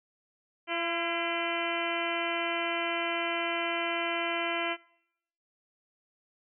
harmonic tone with a mistuned harmonic, 339.5 Hz, F4, 49 cents flat, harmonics 1 / 2 / 3 / 4 / 5 / 6 / 7 / 8 / 9, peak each -37 / -35 / -38 / -39 / -40 / -38 / -36 / -40 / -39 dBFS, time 0.67-4.77 s, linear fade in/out 50 ms, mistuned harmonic 5, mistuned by -50 cents, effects noise-tail reverb RT60 0.8 s tail -23 dB re dry

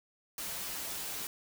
white noise with comb filter, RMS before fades -39 dBFS, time 0.38-1.27 s, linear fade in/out 2 ms, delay 8.2 ms, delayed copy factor -0.75, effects none

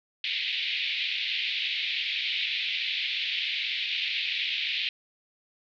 pink band-pass noise, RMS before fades -30 dBFS, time 0.24-4.89 s, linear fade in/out 2 ms, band 2200 to 4000 Hz, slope 48 dB/octave, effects none

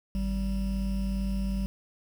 triangle tone pair together, 51.23 / 193.4 Hz, G#1 / G3, -23 / -23 cents, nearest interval octave + major seventh, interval 2300 cents, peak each -27 / -28 dBFS, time 0.15-1.66 s, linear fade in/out 0 ms, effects 8-bit

